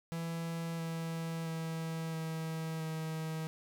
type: tone with pitch steps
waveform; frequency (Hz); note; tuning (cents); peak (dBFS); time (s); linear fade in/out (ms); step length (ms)
45% pulse; 166 / 164.28 / 162.58 / 160.9 / 159.24; E3 / E3 / E3 / E3 / D#3; +12 / -6 / -24 / -42 / +40; -36; 0.12-3.47; 0; 670
effects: none